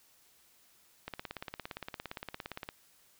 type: click train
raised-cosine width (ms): 0.3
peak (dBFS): -23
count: 29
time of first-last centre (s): 1.08-2.689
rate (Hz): 17.4
effects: white hiss -65 dBFS RMS until 3.19 s